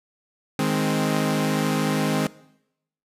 sawtooth chord, Ab major, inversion second, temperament equal, 155.56 / 207.7 / 261.6 Hz, Eb3 / Ab3 / C4, 0 / 0 / 0 cents, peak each -21 dBFS, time 0.59-2.27 s, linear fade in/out 2 ms, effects noise-tail reverb RT60 0.8 s tail -20 dB re dry + resampled to 32000 Hz

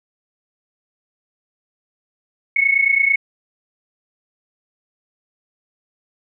sine tone pair together, 2182 / 2211 Hz, C#7 / C#7, -28 / -5 cents, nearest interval unison, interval 23 cents, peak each -17 / -15 dBFS, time 2.56-3.16 s, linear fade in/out 5 ms, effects none

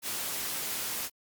white noise, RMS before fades -34 dBFS, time 0.02-1.1 s, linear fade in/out 50 ms, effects high-pass 80 Hz 12 dB/octave + Opus 48 kbps

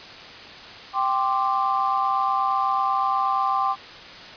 sine chord, G suspended fourth, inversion none, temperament equal, 784 / 1046.5 / 1174.7 Hz, G5 / C6 / D6, 0 / 0 / 0 cents, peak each -24 dBFS, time 0.93-3.76 s, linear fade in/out 50 ms, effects white hiss -40 dBFS RMS until 4.36 s + resampled to 11025 Hz

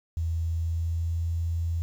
sine tone with pitch glide, 82.41 to 83.71 Hz, E2 to E2, 0 to +27 cents, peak -25 dBFS, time 0.17-1.82 s, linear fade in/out 0 ms, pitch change +27 cents, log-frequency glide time 0.36-1.25 s, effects 9-bit

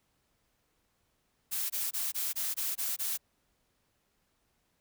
blue noise bursts, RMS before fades -33 dBFS, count 8, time 1.51-3.177 s, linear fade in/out 20 ms, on 190 ms, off 21 ms, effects pink hiss -75 dBFS RMS until 4.8 s

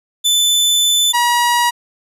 sawtooth tone pair in turn, 3514 / 959.1 Hz, A7 / A#5, -3 / +49 cents, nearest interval octave + minor seventh, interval 2248 cents, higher first, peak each -8 dBFS, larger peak neither, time 0.24-1.13 / 1.13-1.71 s, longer first, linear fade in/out 20 ms, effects resampled to 32000 Hz

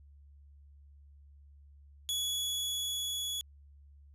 sawtooth tone with level ramp, 3384 Hz, G#7, 32 cents sharp, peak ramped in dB -28 to -31 dBFS, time 2.09-3.41 s, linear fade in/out 0 ms, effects added 71 Hz sine -54 dBFS peak until 4.14 s + resampled to 32000 Hz

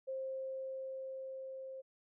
sine tone with level ramp, 529 Hz, C5, 19 cents sharp, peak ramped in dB -37 to -44 dBFS, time 0.07-1.82 s, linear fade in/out 20 ms, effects none

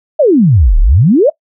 sine exponential two-way sweep, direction down then up, 659.3 to 32.57 to 659.3 Hz, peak -4 dBFS, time 0.19-1.3 s, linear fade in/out 10 ms, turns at 0.79 s, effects noise-tail reverb RT60 0.1 s tail -20 dB re dry

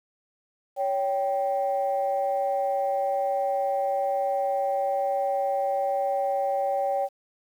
sine tone pair together, 560 / 781.1 Hz, C#5 / G5, +18 / -6 cents, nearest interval tritone, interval 576 cents, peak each -25 dBFS, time 0.76-7.09 s, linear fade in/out 50 ms, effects tanh soft clip ceiling -16 dBFS + 9-bit

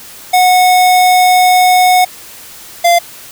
square tone pair in turn, 732 / 690.9 Hz, F#5 / F5, -19 / -19 cents, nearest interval minor second, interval 100 cents, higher first, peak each -6 dBFS, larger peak neither, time 0.33-2.05 / 2.84-2.99 s, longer first, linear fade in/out 10 ms, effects white hiss -33 dBFS RMS until 3.31 s

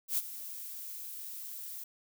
violet noise with ADSR envelope, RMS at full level -29 dBFS, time 0.08-1.84 s, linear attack 94 ms, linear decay 35 ms, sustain -14 dB, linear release 6 ms, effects none

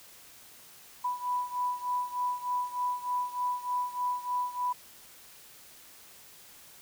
sine beating tone pair, 987.8 / 991.1 Hz, B5 / B5, 0 / +6 cents, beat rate 3.3 Hz, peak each -31 / -34 dBFS, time 1.04-4.73 s, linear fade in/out 10 ms, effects white hiss -53 dBFS RMS until 6.81 s

